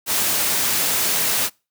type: noise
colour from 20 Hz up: white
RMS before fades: -20 dBFS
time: 0.06-1.5 s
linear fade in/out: 50 ms
effects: noise-tail reverb RT60 0.3 s tail -26 dB re dry + high-pass 100 Hz 12 dB/octave